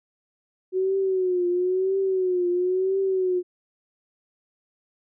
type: tone with vibrato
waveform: sine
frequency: 370 Hz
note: F#4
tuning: in tune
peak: -20 dBFS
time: 0.72-3.43 s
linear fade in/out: 50 ms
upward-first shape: triangle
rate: 0.99 Hz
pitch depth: 91 cents each way
effects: none